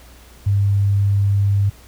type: tone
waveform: sine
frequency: 100 Hz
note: G2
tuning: 35 cents sharp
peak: -13 dBFS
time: 0.46-1.7 s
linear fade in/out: 10 ms
effects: added 60 Hz sine -44 dBFS peak until 1.87 s + pink hiss -47 dBFS RMS until 1.87 s